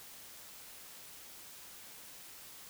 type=silence; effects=white hiss -52 dBFS RMS until 2.69 s